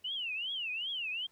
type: tone with vibrato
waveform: sine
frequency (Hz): 2870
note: F7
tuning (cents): +47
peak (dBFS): -34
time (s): 0.04-1.27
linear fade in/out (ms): 10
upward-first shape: triangle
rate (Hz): 2.6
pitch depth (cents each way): 280
effects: pink hiss -69 dBFS RMS until 1.31 s + high-pass 80 Hz 12 dB/octave